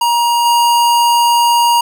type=tone with level steps; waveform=square; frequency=946 Hz; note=A#5; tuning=25 cents sharp; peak=-11 / -9 dBFS; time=0.01-1.81 s; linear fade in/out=5 ms; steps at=0.45 s; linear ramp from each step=10 ms; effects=none